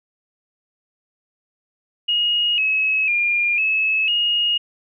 sine tone with pitch steps, 2874 / 2571 / 2408 / 2591 / 2865 Hz, F7 / E7 / D7 / E7 / F7, +49 / -44 / +43 / -30 / +44 cents, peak -16 dBFS, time 2.08-4.58 s, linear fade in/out 10 ms, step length 500 ms, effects none

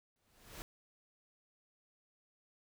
pink noise with exponential growth, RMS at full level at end -45 dBFS, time 0.16-0.62 s, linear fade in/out 0 ms, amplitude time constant 100 ms, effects none

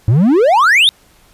triangle exponential sweep, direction up, 101.6 to 3797 Hz, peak -5 dBFS, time 0.08-0.89 s, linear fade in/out 0 ms, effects pink hiss -49 dBFS RMS until 1.33 s + resampled to 32000 Hz

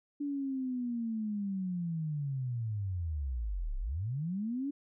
sine linear two-way sweep, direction down then up, 290.7 to 30.45 to 290.7 Hz, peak -32 dBFS, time 0.2-4.71 s, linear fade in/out 10 ms, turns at 3.78 s, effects none

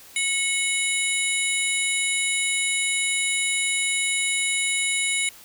sine tone cluster, 2193 / 2960 / 3819 / 7120 / 9740 Hz, C#7 / F#7 / A#7 / A8 / D#9, -19 / 0 / +41 / +20 / -38 cents, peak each -24 / -32 / -31 / -30 / -27 dBFS, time 0.16-5.29 s, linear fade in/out 2 ms, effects white hiss -47 dBFS RMS until 5.44 s

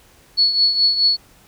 sine tone with tremolo, 4400 Hz, C#8, 14 cents flat, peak -10 dBFS, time 0.37-1.17 s, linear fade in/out 20 ms, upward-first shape triangle, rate 4.7 Hz, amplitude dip 70%, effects pink hiss -51 dBFS RMS until 1.47 s

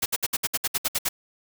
white noise bursts, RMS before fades -24 dBFS, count 11, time 0.02-1.09 s, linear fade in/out 10 ms, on 40 ms, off 63 ms, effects none

